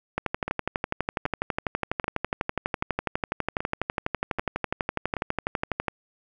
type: two click trains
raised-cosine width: 0.5 ms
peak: -14 / -10 dBFS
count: 7 / 70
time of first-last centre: 0.48-5.168 / 0.18-5.882 s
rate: 1.28 / 12.1 Hz
effects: none